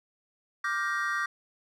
triangle chord, G minor seventh, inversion second, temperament just, 1176 / 1411.2 / 1568 / 1881.6 Hz, D6 / F6 / G6 / Bb6, +2 / +18 / 0 / +16 cents, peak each -30 / -34 / -31 / -31 dBFS, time 0.64-1.26 s, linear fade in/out 5 ms, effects none

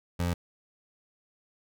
25% pulse tone, 87.31 Hz, F2, in tune, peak -23 dBFS, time 0.19-0.34 s, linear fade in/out 10 ms, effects none

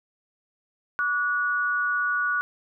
sine tone pair together, 1154 / 1460.3 Hz, D6 / F#6, -31 / -23 cents, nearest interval major third, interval 408 cents, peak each -28 / -23 dBFS, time 0.99-2.41 s, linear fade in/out 0 ms, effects none

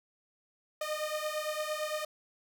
sawtooth beating tone pair, 607 / 615.8 Hz, D#5 / D#5, -43 / -18 cents, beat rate 8.8 Hz, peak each -32 / -32 dBFS, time 0.81-2.05 s, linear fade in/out 5 ms, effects none

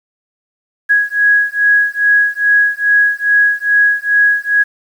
sine beating tone pair, 1661.2 / 1663.6 Hz, G#6 / G#6, 0 / +2 cents, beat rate 2.4 Hz, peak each -12 dBFS, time 0.89-4.64 s, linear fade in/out 20 ms, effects 7-bit

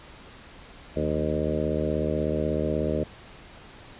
harmonic tone with a mistuned harmonic, 76.4 Hz, D#2, 31 cents flat, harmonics 1 / 2 / 3 / 4 / 5 / 6 / 7 / 8, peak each -32 / -32 / -32 / -32 / -32 / -32 / -32 / -32 dBFS, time 0.96-3.04 s, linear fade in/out 5 ms, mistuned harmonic 2, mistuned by +68 cents, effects pink hiss -47 dBFS RMS until 3.99 s + resampled to 8000 Hz

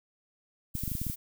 violet noise, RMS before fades -38 dBFS, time 0.74-1.16 s, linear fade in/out 20 ms
clicks, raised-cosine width 5 ms, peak -22 dBFS, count 8, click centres 0.753 / 0.836 / 0.878 / 0.917 / 0.952 / 1.016 / 1.067 / 1.099 s
effects none

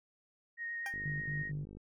sine tone with vibrato, 1864.7 Hz, A#6, in tune, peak -37 dBFS, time 0.57-1.52 s, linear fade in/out 50 ms, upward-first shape sine, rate 8.1 Hz, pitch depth 9 cents each way
20% pulse tone with exponential decay, 795 Hz, G5, 24 cents sharp, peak -32 dBFS, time 0.86-0.97 s, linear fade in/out 1 ms, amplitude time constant 23 ms
click train, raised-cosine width 3 ms, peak -37 dBFS, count 43, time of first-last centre 0.94-1.77 s, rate 50.6 Hz
sine tone bursts, 146.83 Hz, D3, in tune, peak -36 dBFS, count 3, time 1.05-1.65 s, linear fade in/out 10 ms, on 160 ms, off 60 ms
effects none

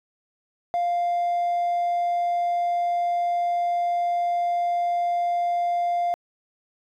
triangle tone, 698.5 Hz, F5, in tune, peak -18 dBFS, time 0.74-6.14 s, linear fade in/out 0 ms, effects tanh soft clip ceiling -16 dBFS

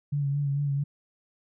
sine tone with vibrato, 141.9 Hz, C#3, 41 cents sharp, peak -24 dBFS, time 0.12-0.84 s, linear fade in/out 10 ms, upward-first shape sine, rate 4.5 Hz, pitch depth 35 cents each way, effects none

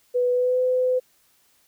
sine tone with pitch glide, 493.9 to 506.9 Hz, B4 to B4, 0 to +45 cents, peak -18 dBFS, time 0.14-1 s, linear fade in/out 20 ms, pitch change +45 cents, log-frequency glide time 0.32-0.6 s, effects white hiss -62 dBFS RMS until 1.67 s

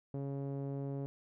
sawtooth tone with low-pass filter, 138.59 Hz, C#3, in tune, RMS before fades -39 dBFS, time 0.14-1.06 s, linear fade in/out 0 ms, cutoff 500 Hz, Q 1.3, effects none

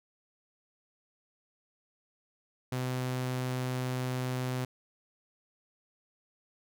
sawtooth tone, 127.4 Hz, C3, 46 cents flat, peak -27 dBFS, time 2.72-4.65 s, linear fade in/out 5 ms, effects none

